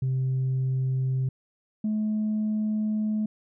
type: tone pair in turn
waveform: sine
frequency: 130.81 / 214.4 Hz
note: C3 / A3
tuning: 0 / -45 cents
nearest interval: major sixth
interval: 855 cents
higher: second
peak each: -21 / -22 dBFS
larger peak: first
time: 0.02-1.29 / 1.84-3.26 s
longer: second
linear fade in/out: 5 ms
effects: tanh soft clip ceiling -21 dBFS